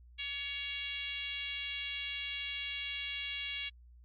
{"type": "tone with frequency modulation", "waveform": "sine", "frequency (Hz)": 2789, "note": "F7", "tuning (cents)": -3, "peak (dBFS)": -36, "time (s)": [0.18, 3.7], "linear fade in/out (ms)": 20, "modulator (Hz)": 545, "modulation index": 1.4, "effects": ["added 60 Hz sine -54 dBFS peak until 4.04 s", "MP3 32 kbps"]}